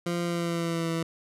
20% pulse tone with pitch glide, 172.7 to 165 Hz, F3 to E3, -19 to +2 cents, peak -22 dBFS, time 0.06-1.03 s, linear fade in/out 5 ms, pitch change -79 cents, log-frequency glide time 0.24-0.91 s, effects low-pass 11000 Hz 12 dB/octave

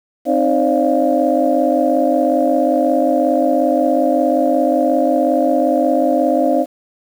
sine tone cluster, 263.6 / 309 / 536 / 593 / 695 Hz, C4 / D#4 / C5 / D5 / F5, +13 / -12 / +42 / +17 / -9 cents, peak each -18 dBFS, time 0.25-6.66 s, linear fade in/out 50 ms, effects tanh soft clip ceiling 0 dBFS + 7-bit

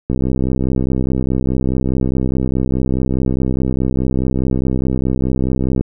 click train, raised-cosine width 3 ms, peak -5 dBFS, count 371, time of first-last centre 0.1-5.81 s, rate 64.8 Hz, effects none

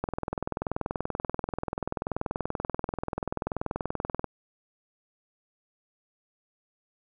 click train, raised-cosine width 1 ms, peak -15 dBFS, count 88, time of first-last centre 0.04-4.243 s, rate 20.7 Hz, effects none

